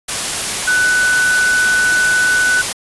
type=tone in noise; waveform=sine; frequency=1492 Hz; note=F#6; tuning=14 cents sharp; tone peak=-11 dBFS; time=0.67-2.62 s; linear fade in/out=10 ms; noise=white; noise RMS=-19 dBFS; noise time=0.08-2.73 s; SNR=+5 dB; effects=resampled to 24000 Hz